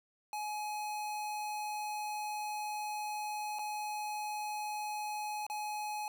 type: tone with dropouts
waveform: square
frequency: 843 Hz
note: G#5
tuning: 26 cents sharp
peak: -37 dBFS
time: 0.33-6.08 s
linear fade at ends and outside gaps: 1 ms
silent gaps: 3.587-3.592 / 5.466-5.499 s
effects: none